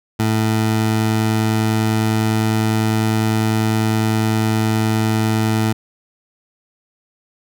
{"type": "tone", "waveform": "20% pulse", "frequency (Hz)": 109.9, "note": "A2", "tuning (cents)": -2, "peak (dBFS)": -10, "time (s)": [0.19, 5.73], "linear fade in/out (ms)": 10, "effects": []}